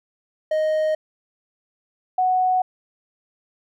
triangle / sine tone pair in turn, 622.3 / 740 Hz, D#5 / F#5, 0 / 0 cents, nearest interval minor third, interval 300 cents, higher second, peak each -16 dBFS, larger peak neither, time 0.51-0.95 / 2.18-2.62 s, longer neither, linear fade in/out 5 ms, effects none

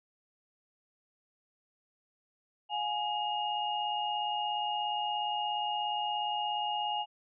sine tone cluster, 718 / 835 / 2852 Hz, F5 / G#5 / F7, +48 / +9 / +36 cents, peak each -39 / -32 / -36 dBFS, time 2.69-7.06 s, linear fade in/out 50 ms, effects none

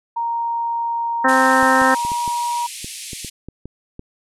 sine tone with pitch glide, 932.3 to 954.1 Hz, A#5 to A#5, 0 to +40 cents, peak -19 dBFS, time 0.16-2.67 s, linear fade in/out 10 ms, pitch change +40 cents, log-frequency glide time 1.55-2.16 s
harmonic tone, 261.6 Hz, C4, in tune, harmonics 1 / 2 / 3 / 4 / 5 / 6 / 7, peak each -20 / -20 / -20 / -20 / -20 / -20 / -20 dBFS, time 1.24-1.95 s, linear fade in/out 10 ms
white band-pass noise, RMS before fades -33 dBFS, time 1.28-3.3 s, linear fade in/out 10 ms, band 2100 to 11000 Hz, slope 48 dB/octave
clicks, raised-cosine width 3 ms, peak -20 dBFS, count 11, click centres 1.629 / 1.817 / 2.05 / 2.118 / 2.278 / 2.845 / 3.132 / 3.247 / 3.486 / 3.656 / 3.994 s
effects none

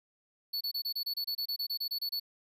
square tone bursts, 4435 Hz, C#8, in tune, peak -32 dBFS, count 16, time 0.53-2.199 s, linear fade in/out 10 ms, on 79 ms, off 27 ms, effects none

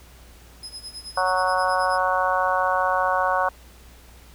35% pulse tone with tremolo, 5080 Hz, D#8, 35 cents sharp, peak -30 dBFS, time 0.63-1.98 s, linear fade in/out 2 ms, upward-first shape sine, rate 9.4 Hz, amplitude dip 85%
harmonic tone, 185 Hz, F#3, in tune, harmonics 3 / 4 / 5 / 6 / 7 / 8, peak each -26 / -25 / -26 / -24 / -32 / -27 dBFS, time 1.17-3.49 s, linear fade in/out 5 ms
effects added 60 Hz sine -47 dBFS peak until 4.34 s + pink hiss -51 dBFS RMS until 4.34 s

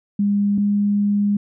sine tone pair in turn, 202.9 / 204.2 Hz, G#3 / G#3, -40 / -29 cents, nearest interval unison, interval 11 cents, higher second, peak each -15 dBFS, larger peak neither, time 0.19-0.58 / 0.58-1.37 s, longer second, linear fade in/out 5 ms, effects none

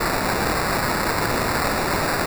blue noise with sample-and-hold, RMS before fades -22 dBFS, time 0-2.26 s, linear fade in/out 10 ms, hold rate 3150 Hz, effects none

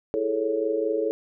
sine chord, A major seventh, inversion second, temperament equal, 329.6 / 415.3 / 440 / 554.4 Hz, E4 / G#4 / A4 / C#5, 0 / 0 / 0 / 0 cents, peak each -30 / -30 / -25 / -29 dBFS, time 0.14-1.11 s, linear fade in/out 0 ms, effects none

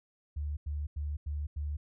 sine tone bursts, 73.7 Hz, D2, 7 cents sharp, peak -32 dBFS, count 5, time 0.36-1.77 s, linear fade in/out 10 ms, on 210 ms, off 90 ms, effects none

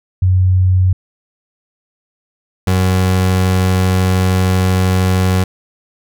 sine / 30% pulse tone pair in turn, 92.5 / 92.92 Hz, F#2 / F#2, 0 / +8 cents, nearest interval unison, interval 8 cents, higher second, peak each -8 dBFS, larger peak neither, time 0.22-0.93 / 2.67-5.44 s, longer second, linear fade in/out 5 ms, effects none

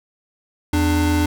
square tone pair together, 83.7 / 297.3 Hz, E2 / D4, +27 / +21 cents, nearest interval octave + minor seventh, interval 2194 cents, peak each -19 dBFS, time 0.73-1.26 s, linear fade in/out 5 ms, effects none

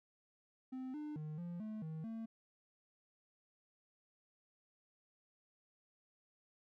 triangle tone with pitch steps, 258.8 / 300 / 153.4 / 173.4 / 216.2 / 158.5 / 225.2 Hz, C4 / D4 / D#3 / F3 / A3 / D#3 / A3, -19 / +37 / -24 / -12 / -30 / +32 / +40 cents, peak -40 dBFS, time 0.72-2.26 s, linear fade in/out 10 ms, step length 220 ms, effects none

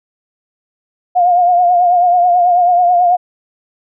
sine tone with vibrato, 710 Hz, F5, 28 cents sharp, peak -7 dBFS, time 1.15-3.17 s, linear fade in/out 20 ms, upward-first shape triangle, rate 9.2 Hz, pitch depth 55 cents each way, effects none

